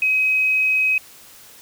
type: tone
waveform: sine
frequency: 2534 Hz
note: D#7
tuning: 31 cents sharp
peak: -15 dBFS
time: 0.02-0.98 s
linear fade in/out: 2 ms
effects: white hiss -45 dBFS RMS until 1.61 s